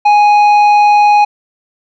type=tone with tanh clipping; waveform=triangle; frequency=830.6 Hz; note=G#5; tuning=in tune; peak=-6 dBFS; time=0.05-1.25 s; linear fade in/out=10 ms; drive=12 dB; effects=none